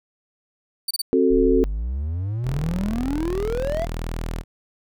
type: tone bursts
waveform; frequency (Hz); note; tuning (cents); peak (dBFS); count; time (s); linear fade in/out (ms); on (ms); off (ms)
sawtooth; 4576; D8; -46; -19; 3; 0.88-1.018; 5; 28; 27
type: chord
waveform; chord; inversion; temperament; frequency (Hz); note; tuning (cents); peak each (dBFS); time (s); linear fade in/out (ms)
sine; F# diminished; second; just; 266.4 / 370 / 444; C4 / F#4 / A4; +31 / 0 / +16; -19; 1.13-1.64; 0
type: exponential sweep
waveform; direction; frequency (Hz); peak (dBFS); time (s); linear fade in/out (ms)
triangle; up; 30.14 to 701; -21; 1.3-3.86; 20
type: tone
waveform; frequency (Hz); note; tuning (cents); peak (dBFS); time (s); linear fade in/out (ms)
sawtooth; 40.64; E1; -24; -22; 2.43-4.44; 50
effects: none